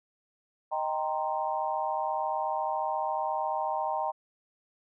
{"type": "chord", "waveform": "sine", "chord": "C minor seventh", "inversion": "first", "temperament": "equal", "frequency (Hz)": [622.3, 784, 932.3, 1046.5], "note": ["Eb5", "G5", "Bb5", "C6"], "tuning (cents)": [0, 0, 0, 0], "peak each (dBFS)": [-34, -32, -32, -37], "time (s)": [0.71, 4.12], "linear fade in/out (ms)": 20, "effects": []}